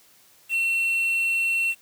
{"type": "tone with quantisation", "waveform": "triangle", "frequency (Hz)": 2710, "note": "E7", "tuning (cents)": 47, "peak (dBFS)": -19, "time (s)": [0.49, 1.75], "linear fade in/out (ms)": 50, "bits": 7, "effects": ["white hiss -56 dBFS RMS until 1.81 s", "high-pass 60 Hz 12 dB/octave"]}